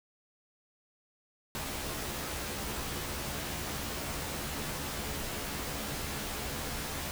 pink noise with comb filter, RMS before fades -37 dBFS, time 1.55-7.11 s, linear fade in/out 0 ms, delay 14 ms, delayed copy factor +0.65, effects none

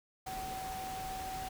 sine tone in noise, 758 Hz, F#5, 42 cents sharp, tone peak -39 dBFS, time 0.26-1.49 s, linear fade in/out 10 ms, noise pink, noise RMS -45 dBFS, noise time 0.26-1.49 s, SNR +3 dB, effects none

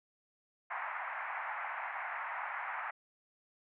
pink band-pass noise, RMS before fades -40 dBFS, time 0.7-2.91 s, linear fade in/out 10 ms, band 730 to 2200 Hz, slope 48 dB/octave, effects none

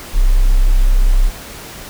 sine tone, 32.7 Hz, C1, in tune, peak -6 dBFS, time 0.13-1.31 s, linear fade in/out 50 ms, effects tanh soft clip ceiling -2 dBFS + pink hiss -32 dBFS RMS until 1.89 s

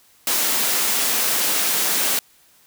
white high-pass noise, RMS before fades -20 dBFS, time 0.27-2.19 s, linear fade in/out 2 ms, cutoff 190 Hz, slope 24 dB/octave, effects white hiss -55 dBFS RMS until 2.66 s

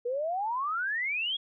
sine exponential sweep, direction up, 469.2 to 3366 Hz, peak -28 dBFS, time 0.05-1.37 s, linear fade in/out 10 ms, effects none

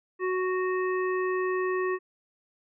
harmonic tone, 370 Hz, F#4, in tune, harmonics 1 / 3 / 5 / 7, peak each -26 / -33 / -35 / -44 dBFS, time 0.19-1.99 s, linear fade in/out 50 ms, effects none

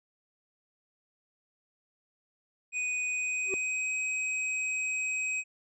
square tone with pitch glide, 2489 to 2527 Hz, D#7 to D#7, 0 to +26 cents, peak -30 dBFS, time 2.72-5.44 s, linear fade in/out 50 ms, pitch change +26 cents, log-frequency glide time 3.06-3.94 s
triangle tone with exponential growth, 384.2 Hz, G4, 35 cents flat, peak -25 dBFS, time 3.44-3.54 s, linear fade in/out 0 ms, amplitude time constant 21 ms
effects resampled to 22050 Hz

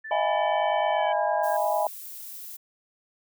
sine tone with pitch glide, 1760 to 1623.3 Hz, A6 to G#6, 0 to -40 cents, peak -35 dBFS, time 0.04-1.57 s, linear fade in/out 10 ms, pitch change -140 cents, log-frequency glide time 0.91-1.15 s
sine chord, E major seventh, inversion third, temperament equal with one note detuned, 622.3 / 671.2 / 830.6 / 987.8 Hz, D#5 / E5 / G#5 / B5, 0 / +31 / 0 / 0 cents, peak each -27 / -28 / -26 / -31 dBFS, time 0.11-1.87 s, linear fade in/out 2 ms
harmonic tone, 763 Hz, G5, 47 cents flat, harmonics 1 / 3 / 4, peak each -33 / -38 / -39 dBFS, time 0.11-1.13 s, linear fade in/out 10 ms
violet noise, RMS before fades -40 dBFS, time 1.43-2.57 s, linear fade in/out 10 ms
effects none

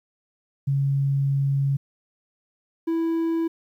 sine / triangle tone pair in turn, 138.5 / 329.4 Hz, C#3 / E4, -1 / -1 cents, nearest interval octave + minor third, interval 1500 cents, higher second, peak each -19 dBFS, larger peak neither, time 0.67-1.77 / 2.87-3.48 s, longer first, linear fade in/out 10 ms, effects 10-bit

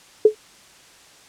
sine tone with exponential decay, 428.6 Hz, A4, 45 cents flat, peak -4 dBFS, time 0.25-0.35 s, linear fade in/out 5 ms, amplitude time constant 20 ms, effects white hiss -49 dBFS RMS until 1.28 s + low-pass 8000 Hz 12 dB/octave

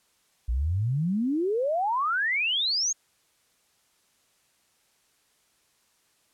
sine exponential sweep, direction up, 55 to 6710 Hz, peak -23 dBFS, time 0.48-2.93 s, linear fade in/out 10 ms, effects white hiss -67 dBFS RMS until 6.33 s + low-pass 11000 Hz 12 dB/octave

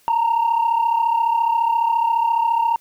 sine tone pair together, 897.8 / 932.3 Hz, A5 / A#5, +35 / 0 cents, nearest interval minor second, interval 65 cents, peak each -19 / -15 dBFS, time 0.08-2.76 s, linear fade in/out 0 ms, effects tanh soft clip ceiling -12 dBFS + white hiss -56 dBFS RMS until 2.8 s

